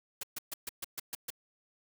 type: noise bursts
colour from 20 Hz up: white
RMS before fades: -38 dBFS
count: 8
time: 0.21-1.304 s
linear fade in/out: 5 ms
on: 23 ms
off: 130 ms
effects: none